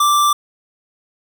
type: tone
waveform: square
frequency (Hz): 1174.7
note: D6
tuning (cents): 0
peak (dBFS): -12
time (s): 0-0.33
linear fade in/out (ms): 5
effects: none